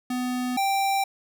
square tone pair in turn, 250 / 784.1 Hz, B3 / G5, +21 / 0 cents, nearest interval octave + minor sixth, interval 1979 cents, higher second, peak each -26 / -22 dBFS, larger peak second, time 0.1-0.57 / 0.57-1.04 s, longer neither, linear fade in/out 5 ms, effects none

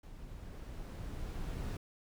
brown noise with level ramp, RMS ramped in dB -50 to -37 dBFS, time 0.03-1.77 s, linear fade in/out 5 ms, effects none

